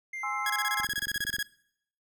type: tone with vibrato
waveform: triangle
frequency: 2093 Hz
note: C7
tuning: in tune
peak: -33 dBFS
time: 0.13-0.85 s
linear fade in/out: 5 ms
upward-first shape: sine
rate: 10 Hz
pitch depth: 11 cents each way
type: chord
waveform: sine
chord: Ab augmented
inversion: none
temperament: equal with one note detuned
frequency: 830.6 / 1052 / 1318.5 Hz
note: Ab5 / C6 / E6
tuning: 0 / +9 / 0 cents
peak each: -35 / -36 / -34 dBFS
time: 0.23-0.85 s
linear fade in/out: 5 ms
type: tone bursts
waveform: sawtooth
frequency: 1661.2 Hz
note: G#6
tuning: in tune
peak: -24 dBFS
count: 16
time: 0.46-1.428 s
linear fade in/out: 2 ms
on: 38 ms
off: 24 ms
type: click train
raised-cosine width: 3 ms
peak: -33 dBFS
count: 14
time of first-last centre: 0.8-1.386 s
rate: 22.2 Hz
effects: noise-tail reverb RT60 0.7 s tail -22 dB re dry